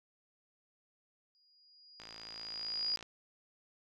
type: tone with exponential growth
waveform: sine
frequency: 4877 Hz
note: D#8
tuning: 35 cents flat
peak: -30 dBFS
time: 1.35-2.96 s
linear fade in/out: 0 ms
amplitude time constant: 350 ms
type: click train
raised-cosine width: 0.2 ms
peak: -31 dBFS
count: 58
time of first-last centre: 2-3.027 s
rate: 55.5 Hz
effects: none